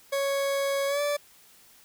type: tone with pitch glide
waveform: 40% pulse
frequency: 554.4 to 581.3 Hz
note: C#5 to D5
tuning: 0 to -18 cents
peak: -24 dBFS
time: 0.12-1.17 s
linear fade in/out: 10 ms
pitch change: +82 cents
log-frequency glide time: 0.87-1.01 s
effects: white hiss -56 dBFS RMS until 1.84 s